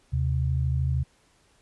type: tone pair together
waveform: sine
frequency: 77.78 / 130.81 Hz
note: D#2 / C3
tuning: 0 / 0 cents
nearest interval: major sixth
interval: 900 cents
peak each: -25 dBFS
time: 0.12-1.04 s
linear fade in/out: 20 ms
effects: pink hiss -63 dBFS RMS until 1.61 s + resampled to 24000 Hz